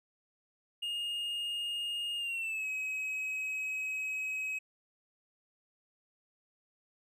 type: tone with pitch glide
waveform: triangle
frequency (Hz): 2843 to 2547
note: F7 to D#7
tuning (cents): +30 to +40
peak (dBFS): -32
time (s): 0.82-4.59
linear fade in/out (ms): 10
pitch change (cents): -190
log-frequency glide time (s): 2.17-2.67
effects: none